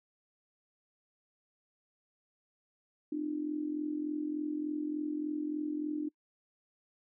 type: tone with amplitude modulation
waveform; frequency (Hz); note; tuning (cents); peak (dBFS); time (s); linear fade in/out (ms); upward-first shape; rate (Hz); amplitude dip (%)
sine; 300.5; D4; +40; -29; 3.12-6.09; 5; sine; 43.4; 70
effects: noise-tail reverb RT60 0.1 s tail -25 dB re dry